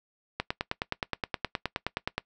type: click train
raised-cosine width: 0.3 ms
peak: -12 dBFS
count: 18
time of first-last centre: 0.4-2.18 s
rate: 9.55 Hz
effects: noise-tail reverb RT60 0.1 s tail -21 dB re dry